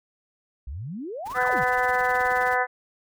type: exponential two-way sweep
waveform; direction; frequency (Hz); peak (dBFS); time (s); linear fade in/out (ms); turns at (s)
sine; up then down; 57.6 to 1675 to 107.1; -31; 0.67-1.64; 5; 1.42
type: noise with tremolo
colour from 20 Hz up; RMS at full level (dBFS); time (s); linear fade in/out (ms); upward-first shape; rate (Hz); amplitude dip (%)
pink; -41; 1.25-2.57; 20; sine; 19; 70
type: harmonic tone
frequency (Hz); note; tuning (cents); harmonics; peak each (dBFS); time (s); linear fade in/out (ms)
250.4; B3; +24; 2 / 3 / 4 / 5 / 6 / 7 / 8; -28 / -25 / -28 / -32 / -28 / -27 / -32; 1.34-2.67; 50
effects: none